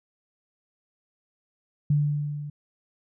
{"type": "tone with level ramp", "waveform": "sine", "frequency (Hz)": 146.83, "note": "D3", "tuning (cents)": 0, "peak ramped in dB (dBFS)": [-17, -33], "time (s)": [1.9, 2.5], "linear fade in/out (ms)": 5, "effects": []}